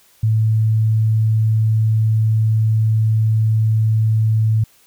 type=tone; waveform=sine; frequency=110 Hz; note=A2; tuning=in tune; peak=-12 dBFS; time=0.23-4.64 s; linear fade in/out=5 ms; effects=white hiss -53 dBFS RMS until 4.86 s